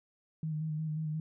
sine tone with vibrato, 155.56 Hz, D#3, in tune, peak -32 dBFS, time 0.43-1.2 s, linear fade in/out 2 ms, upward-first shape square, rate 5.6 Hz, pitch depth 26 cents each way, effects none

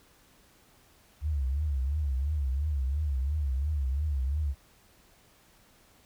sine tone with vibrato, 70.5 Hz, C#2, 30 cents sharp, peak -26 dBFS, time 1.21-4.55 s, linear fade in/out 50 ms, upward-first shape triangle, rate 2.9 Hz, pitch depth 190 cents each way, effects pink hiss -61 dBFS RMS until 6.05 s

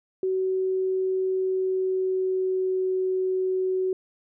sine tone with pitch glide, 376.4 to 373.8 Hz, F#4 to F#4, +30 to +18 cents, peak -22 dBFS, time 0.23-3.93 s, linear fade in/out 2 ms, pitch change -12 cents, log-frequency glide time 1.32-2.9 s, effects none

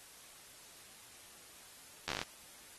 slowing click train, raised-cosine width 0.2 ms, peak -19 dBFS, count 9, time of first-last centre 2.08-2.215 s, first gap 11 ms, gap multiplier 1.12, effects white hiss -56 dBFS RMS until 2.78 s + AAC 32 kbps

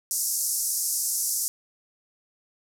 white band-pass noise, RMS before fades -27 dBFS, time 0.11-1.48 s, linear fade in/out 0 ms, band 5300 to 13000 Hz, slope 48 dB/octave, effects none

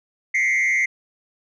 sine tone with frequency modulation, 2093 Hz, C7, in tune, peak -14 dBFS, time 0.34-0.86 s, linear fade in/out 10 ms, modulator 125 Hz, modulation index 0.89, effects tanh soft clip ceiling -16 dBFS

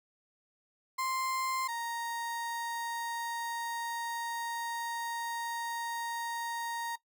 35% pulse tone pair in turn, 1046.5 / 932.3 Hz, C6 / A#5, 0 / 0 cents, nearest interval major second, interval 200 cents, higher first, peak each -30 / -33 dBFS, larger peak first, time 0.98-1.68 / 1.68-6.96 s, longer second, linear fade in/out 10 ms, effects noise-tail reverb RT60 0.1 s tail -17 dB re dry

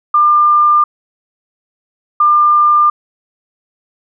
sine tone pair in turn, 1198 / 1198 Hz, D6 / D6, +34 / +34 cents, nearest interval unison, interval 0 cents, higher neither, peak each -6 dBFS, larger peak neither, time 0.14-0.84 / 2.2-2.9 s, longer neither, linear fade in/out 5 ms, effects none

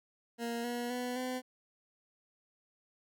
20% pulse tone with pitch steps, 234.3 / 240.7 / 247.4 / 254.2 Hz, A#3 / B3 / B3 / C4, +9 / -44 / +3 / -50 cents, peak -30 dBFS, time 0.38-1.42 s, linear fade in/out 50 ms, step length 260 ms, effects none

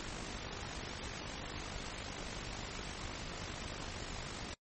pink noise with amplitude modulation, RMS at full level -41 dBFS, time 0-4.54 s, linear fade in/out 0 ms, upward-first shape sine, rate 49.5 Hz, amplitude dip 50%, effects noise-tail reverb RT60 0.1 s tail -24 dB re dry + MP3 32 kbps

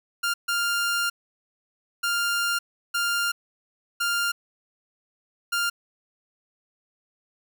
sawtooth tone bursts at uneven times, 1399 Hz, F6, 3 cents sharp, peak -19 dBFS, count 6, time 0.23-0.34 / 0.48-1.1 / 2.03-2.59 / 2.94-3.32 / 4-4.32 / 5.52-5.7 s, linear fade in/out 10 ms, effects none

